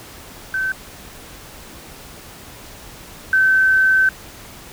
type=tone pair in turn; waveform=sine; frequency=1538 / 1538 Hz; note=G6 / G6; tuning=-33 / -33 cents; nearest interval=unison; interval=0 cents; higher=neither; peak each=-18 / -11 dBFS; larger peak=second; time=0.54-0.72 / 3.33-4.09 s; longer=second; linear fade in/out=2 ms; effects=pink hiss -39 dBFS RMS until 4.72 s